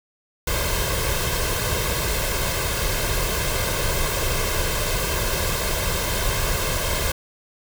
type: noise with comb filter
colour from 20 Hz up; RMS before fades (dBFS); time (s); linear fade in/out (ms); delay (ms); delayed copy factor
pink; -23; 0.47-7.12; 5; 1.9; +0.65
effects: none